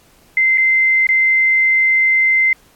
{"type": "tone with dropouts", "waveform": "sine", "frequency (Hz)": 2076, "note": "C7", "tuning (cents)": -14, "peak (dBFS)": -10, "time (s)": [0.37, 2.53], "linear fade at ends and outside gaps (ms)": 2, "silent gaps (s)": [[0.575, 0.58], [1.069, 1.089]], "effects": ["pink hiss -51 dBFS RMS until 2.75 s", "AAC 64 kbps"]}